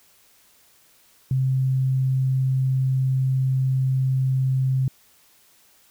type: tone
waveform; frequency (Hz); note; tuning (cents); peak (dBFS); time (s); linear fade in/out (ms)
sine; 131.5; C3; +9; -18; 1.31-4.88; 2
effects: white hiss -57 dBFS RMS until 5.9 s